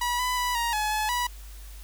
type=tone with pitch steps; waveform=sawtooth; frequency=971 / 998 / 986 / 939 / 850 / 856 / 977 Hz; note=B5 / B5 / B5 / A#5 / G#5 / A5 / B5; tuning=-30 / +18 / -3 / +12 / +40 / -48 / -19 cents; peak=-21 dBFS; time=0.01-1.27 s; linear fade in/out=5 ms; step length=180 ms; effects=added 50 Hz sine -40 dBFS peak until 1.83 s + white hiss -51 dBFS RMS until 1.83 s